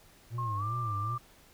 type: tone with vibrato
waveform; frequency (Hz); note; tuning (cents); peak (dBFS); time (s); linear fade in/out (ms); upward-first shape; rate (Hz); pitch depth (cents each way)
triangle; 110; A2; 0; -31; 0.3-1.19; 50; sine; 2.6; 170
type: tone with pitch glide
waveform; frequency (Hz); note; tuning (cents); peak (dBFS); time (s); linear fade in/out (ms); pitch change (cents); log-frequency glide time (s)
sine; 1073 to 1183.7; C6 to D6; +43 to +13; -33; 0.38-1.18; 5; +170; 0.56-0.64
effects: pink hiss -59 dBFS RMS until 1.53 s